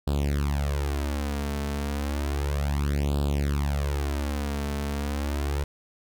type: tone with flanger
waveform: sawtooth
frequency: 71.4 Hz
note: D2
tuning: 48 cents flat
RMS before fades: -27 dBFS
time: 0.07-5.64 s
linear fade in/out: 5 ms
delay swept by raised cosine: 0.24 to 4.54 ms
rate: 0.32 Hz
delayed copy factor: +0.9
effects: none